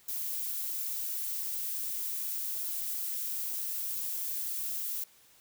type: noise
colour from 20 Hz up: violet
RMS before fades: -35 dBFS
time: 0.08-5.04 s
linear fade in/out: 5 ms
effects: white hiss -61 dBFS RMS until 5.4 s